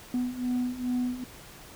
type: beating tone pair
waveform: sine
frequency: 246.9 / 249.3 Hz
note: B3 / B3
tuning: 0 / +16 cents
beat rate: 2.4 Hz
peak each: -30 / -27 dBFS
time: 0.14-1.24 s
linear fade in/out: 2 ms
effects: tanh soft clip ceiling -23 dBFS + pink hiss -48 dBFS RMS until 1.75 s